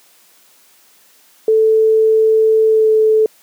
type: tone with pitch glide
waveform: sine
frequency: 440 to 436 Hz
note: A4 to A4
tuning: 0 to -16 cents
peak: -8 dBFS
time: 1.48-3.26 s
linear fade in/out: 2 ms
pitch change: -16 cents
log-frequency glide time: 2.67-2.91 s
effects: white hiss -50 dBFS RMS until 3.42 s + high-pass 200 Hz 12 dB/octave